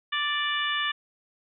harmonic tone, 587.3 Hz, D5, in tune, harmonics 2 / 3 / 4 / 5 / 6, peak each -31 / -29 / -35 / -31 / -33 dBFS, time 0.12-0.92 s, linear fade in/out 10 ms, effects none

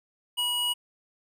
square tone pair together, 970 / 2907 Hz, B5 / F#7, -31 / -31 cents, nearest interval octave + perfect fifth, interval 1900 cents, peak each -37 / -26 dBFS, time 0.37-0.74 s, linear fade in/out 20 ms, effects none

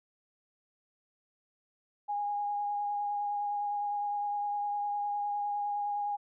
sine tone with vibrato, 821 Hz, G#5, 20 cents flat, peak -30 dBFS, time 2.08-6.17 s, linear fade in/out 20 ms, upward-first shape sine, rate 9.8 Hz, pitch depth 13 cents each way, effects none

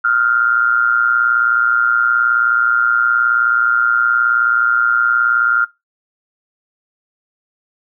sine tone with amplitude modulation, 1396.9 Hz, F6, in tune, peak -8 dBFS, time 0.04-5.65 s, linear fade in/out 10 ms, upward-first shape sine, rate 119 Hz, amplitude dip 75%, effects noise-tail reverb RT60 0.2 s tail -19 dB re dry

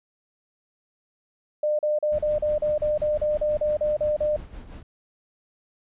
sine tone bursts, 602 Hz, D5, 43 cents sharp, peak -20 dBFS, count 14, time 1.63-4.364 s, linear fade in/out 5 ms, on 160 ms, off 38 ms
brown noise with tremolo, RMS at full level -37 dBFS, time 2.12-4.83 s, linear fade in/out 5 ms, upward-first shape sine, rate 5.8 Hz, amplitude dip 60%
effects resampled to 8000 Hz

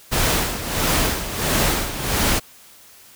pink noise with tremolo, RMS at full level -18 dBFS, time 0.11-2.4 s, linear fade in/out 20 ms, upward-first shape sine, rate 1.5 Hz, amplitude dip 70%, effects white hiss -47 dBFS RMS until 3.15 s

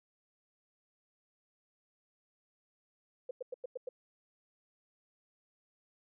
sine tone bursts, 505 Hz, B4, 39 cents sharp, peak -36 dBFS, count 6, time 3.29-3.89 s, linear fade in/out 5 ms, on 20 ms, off 96 ms, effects none

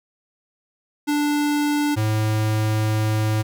square tone pair in turn, 293.7 / 108.25 Hz, D4 / A2, 0 / -28 cents, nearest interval octave + perfect fourth, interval 1728 cents, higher first, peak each -19 dBFS, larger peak neither, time 1.07-1.96 / 1.96-3.43 s, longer second, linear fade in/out 20 ms, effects none

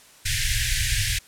pink band-stop noise, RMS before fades -23 dBFS, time 0.25-1.19 s, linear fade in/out 10 ms, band 130 to 1600 Hz, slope 96 dB/octave, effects white hiss -51 dBFS RMS until 1.27 s + low-pass 11000 Hz 12 dB/octave

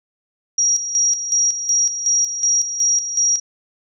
sine tone with tremolo, 5690 Hz, F8, 31 cents sharp, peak -13 dBFS, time 0.58-3.4 s, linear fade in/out 5 ms, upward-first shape square, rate 2.7 Hz, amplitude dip 65%, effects none

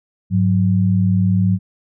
sine tone pair together, 102.7 / 182.8 Hz, G#2 / F#3, -19 / -21 cents, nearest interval minor seventh, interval 998 cents, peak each -15 dBFS, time 0.3-1.59 s, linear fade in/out 50 ms, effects none

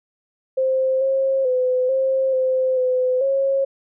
sine tone with pitch steps, 524 / 536 / 507 / 530 / 518 / 508 / 544 Hz, C5 / C5 / B4 / C5 / C5 / B4 / C#5, +2 / +42 / +45 / +22 / -17 / +49 / -33 cents, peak -16 dBFS, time 0.57-3.65 s, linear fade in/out 10 ms, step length 440 ms, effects none

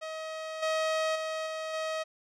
sawtooth tone with level steps, 634 Hz, D#5, 32 cents sharp, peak -32 / -23 / -28 / -30 / -27 dBFS, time 0.01-2.04 s, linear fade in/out 20 ms, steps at 0.62 / 1.15 / 1.46 / 1.73 s, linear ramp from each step 10 ms, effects low-pass 6000 Hz 12 dB/octave

